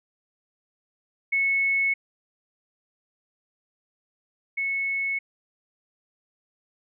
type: tone pair in turn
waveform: sine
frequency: 2200 / 2200 Hz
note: C#7 / C#7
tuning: -14 / -14 cents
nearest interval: unison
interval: 0 cents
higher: neither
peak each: -20 / -24 dBFS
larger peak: first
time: 1.32-1.94 / 4.57-5.19 s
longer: neither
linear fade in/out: 10 ms
effects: none